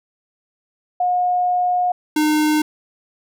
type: tone pair in turn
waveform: sine / square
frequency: 720 / 304.9 Hz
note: F#5 / D#4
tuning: -47 / -35 cents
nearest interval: octave + minor third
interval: 1488 cents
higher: first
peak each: -15 dBFS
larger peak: neither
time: 1-1.92 / 2.16-2.62 s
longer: first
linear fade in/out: 5 ms
effects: none